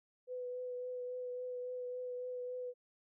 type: tone with vibrato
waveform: sine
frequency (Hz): 498.4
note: B4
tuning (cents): +16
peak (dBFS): -39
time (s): 0.27-2.74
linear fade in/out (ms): 50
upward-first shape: triangle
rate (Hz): 3.6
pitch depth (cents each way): 18
effects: none